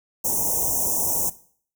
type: band-stop noise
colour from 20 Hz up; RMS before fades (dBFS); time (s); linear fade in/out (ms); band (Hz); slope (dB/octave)
white; -23; 0.24-1.3; 10; 1000 to 5700; 96
effects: noise-tail reverb RT60 0.5 s tail -17 dB re dry